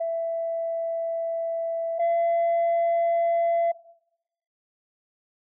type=tone pair in turn; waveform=sine; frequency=664 / 677.6 Hz; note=E5 / E5; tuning=+12 / +48 cents; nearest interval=unison; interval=36 cents; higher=second; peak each=-23 / -18 dBFS; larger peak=second; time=0-1.99 / 1.99-3.72 s; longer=first; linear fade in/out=10 ms; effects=noise-tail reverb RT60 0.8 s tail -19 dB re dry + tanh soft clip ceiling -18 dBFS